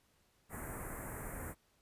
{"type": "band-stop noise", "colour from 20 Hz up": "pink", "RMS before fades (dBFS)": -44, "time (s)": [0.49, 1.55], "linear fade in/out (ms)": 50, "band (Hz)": [2100, 7800], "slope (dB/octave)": 48, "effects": ["pink hiss -73 dBFS RMS until 1.81 s", "resampled to 32000 Hz"]}